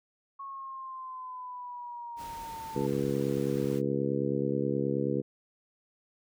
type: exponential sweep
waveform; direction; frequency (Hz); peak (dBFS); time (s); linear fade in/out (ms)
sine; down; 1101 to 882; -38; 0.39-2.87; 10
type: noise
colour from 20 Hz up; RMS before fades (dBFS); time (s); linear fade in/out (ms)
pink; -48; 2.16-3.82; 50
type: harmonic tone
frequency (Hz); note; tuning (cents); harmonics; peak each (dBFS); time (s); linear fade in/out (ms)
69.4; C#2; +3; 2 / 3 / 4 / 5 / 6 / 7; -34 / -34 / -34 / -34 / -34 / -34; 2.75-5.22; 20
effects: none